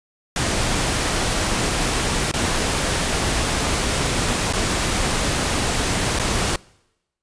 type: noise with dropouts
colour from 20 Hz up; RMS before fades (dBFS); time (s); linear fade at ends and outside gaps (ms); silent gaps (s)
pink; -21; 0.36-6.56; 2; 2.315-2.338 / 4.527-4.534 / 6.189-6.196
effects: noise-tail reverb RT60 0.9 s tail -24 dB re dry + resampled to 22050 Hz